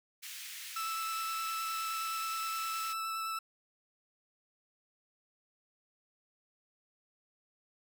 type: high-pass noise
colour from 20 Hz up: pink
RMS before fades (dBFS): -45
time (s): 0.22-2.94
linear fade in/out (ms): 20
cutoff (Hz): 1900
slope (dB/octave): 24
type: tone with vibrato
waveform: 40% pulse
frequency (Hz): 1318.5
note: E6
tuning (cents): 0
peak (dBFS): -34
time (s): 0.76-3.39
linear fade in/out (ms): 5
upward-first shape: square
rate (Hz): 9.6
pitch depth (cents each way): 8
effects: none